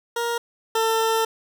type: tone pair in turn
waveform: 20% pulse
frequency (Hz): 470 / 448.1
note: A#4 / A4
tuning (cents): +14 / +32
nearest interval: minor second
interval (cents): 82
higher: first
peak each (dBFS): -18 / -14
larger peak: second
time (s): 0.16-0.38 / 0.75-1.25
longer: second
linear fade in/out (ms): 5
effects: none